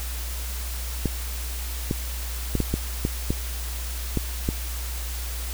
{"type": "clicks", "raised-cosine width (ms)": 3, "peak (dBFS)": -10, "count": 9, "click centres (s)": [1.057, 1.911, 2.553, 2.603, 2.74, 3.051, 3.305, 4.173, 4.489], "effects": ["added 60 Hz sine -29 dBFS peak until 5.53 s", "white hiss -36 dBFS RMS until 5.53 s"]}